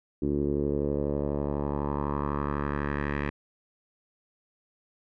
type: tone with low-pass filter sweep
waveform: 10% pulse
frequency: 72 Hz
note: D2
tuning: 34 cents flat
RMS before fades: -29 dBFS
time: 0.22-3.3 s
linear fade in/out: 5 ms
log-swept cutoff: 330 to 2100 Hz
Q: 2.8
effects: none